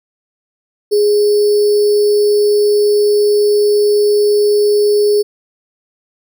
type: tone with sample-and-hold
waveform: sine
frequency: 414.5 Hz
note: G#4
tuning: 3 cents flat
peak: -8 dBFS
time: 0.91-5.23 s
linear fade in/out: 20 ms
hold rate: 4900 Hz
effects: none